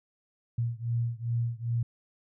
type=beating tone pair; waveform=sine; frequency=116.54 / 119.04 Hz; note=A#2 / A#2; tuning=0 / +37 cents; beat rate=2.5 Hz; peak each=-30 / -31 dBFS; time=0.58-1.83 s; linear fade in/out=5 ms; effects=none